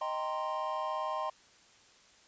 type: chord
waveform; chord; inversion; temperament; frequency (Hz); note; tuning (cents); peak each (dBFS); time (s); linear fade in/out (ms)
triangle; C minor seventh; first; equal with one note detuned; 622.3 / 784 / 932.3 / 1050.1; Eb5 / G5 / Bb5 / C6; 0 / 0 / 0 / +6; -36 / -38 / -38 / -34; 0.01-1.3; 5
effects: white hiss -61 dBFS RMS until 2.27 s + resampled to 16000 Hz